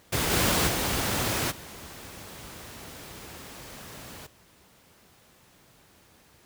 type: noise with level steps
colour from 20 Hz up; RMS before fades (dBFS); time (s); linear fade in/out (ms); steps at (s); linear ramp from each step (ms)
pink; -26 / -23 / -27 / -43; 0.12-4.27; 10; 0.3 / 0.67 / 1.5; 20
effects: pink hiss -58 dBFS RMS until 6.45 s + high-pass 60 Hz 12 dB/octave